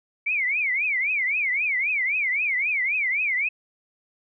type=tone with vibrato; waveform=sine; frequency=2244 Hz; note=C#7; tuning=21 cents sharp; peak=-21 dBFS; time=0.26-3.49 s; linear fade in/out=10 ms; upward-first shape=triangle; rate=3.8 Hz; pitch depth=250 cents each way; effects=none